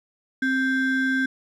triangle ring-modulated tone, 917 Hz, A#5, 29 cents flat, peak -15 dBFS, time 0.42-1.26 s, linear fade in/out 5 ms, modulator 653 Hz, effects none

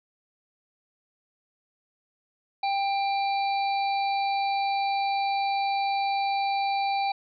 harmonic tone with a mistuned harmonic, 792 Hz, G5, 18 cents sharp, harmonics 1 / 3 / 5 / 6, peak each -24 / -34 / -38 / -40 dBFS, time 2.63-7.12 s, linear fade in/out 5 ms, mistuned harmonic 6, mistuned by -81 cents, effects none

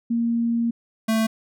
sine / square tone pair in turn, 233.1 / 222 Hz, A#3 / A3, 0 / +16 cents, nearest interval minor second, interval 84 cents, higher first, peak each -19 dBFS, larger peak neither, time 0.1-0.71 / 1.08-1.27 s, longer first, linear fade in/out 10 ms, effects none

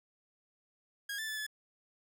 sawtooth tone with pitch steps, 1638 / 1761 / 1740 / 1721 Hz, G#6 / A6 / A6 / A6, -24 / +1 / -20 / -39 cents, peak -33 dBFS, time 1.09-1.466 s, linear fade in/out 5 ms, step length 94 ms, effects none

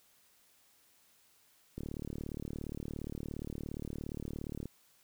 click train, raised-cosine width 3 ms, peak -27 dBFS, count 108, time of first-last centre 1.78-4.656 s, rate 37.2 Hz, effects white hiss -67 dBFS RMS until 5.03 s

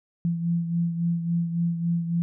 sine beating tone pair, 169.2 / 172.8 Hz, E3 / F3, +45 / -18 cents, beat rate 3.6 Hz, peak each -23 / -31 dBFS, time 0.25-2.22 s, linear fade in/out 0 ms, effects none

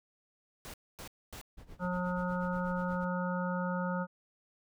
pink noise bursts, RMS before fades -46 dBFS, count 3, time 0.65-1.414 s, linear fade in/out 0 ms, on 88 ms, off 250 ms
brown noise with tremolo, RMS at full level -46 dBFS, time 1.57-3.05 s, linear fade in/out 10 ms, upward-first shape sine, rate 8.3 Hz, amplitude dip 85%
harmonic tone, 180 Hz, F#3, 47 cents flat, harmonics 1 / 3 / 5 / 7 / 8, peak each -33 / -38 / -40 / -41 / -42 dBFS, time 1.79-4.07 s, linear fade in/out 50 ms
effects none

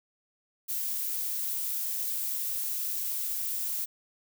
violet noise, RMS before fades -32 dBFS, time 0.68-3.86 s, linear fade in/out 20 ms, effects none

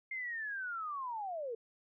sine linear sweep, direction down, 2121 to 440 Hz, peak -37 dBFS, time 0.11-1.55 s, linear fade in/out 5 ms, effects none

